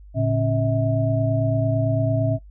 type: tone cluster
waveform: sine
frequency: 113.3 / 142.2 / 273.8 / 644 Hz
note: A#2 / C#3 / C#4 / E5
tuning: -49 / +45 / -21 / -41 cents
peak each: -21 / -26 / -26 / -24 dBFS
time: 0.14-2.39 s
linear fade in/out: 50 ms
effects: noise-tail reverb RT60 0.1 s tail -17 dB re dry + added 50 Hz sine -41 dBFS peak until 2.5 s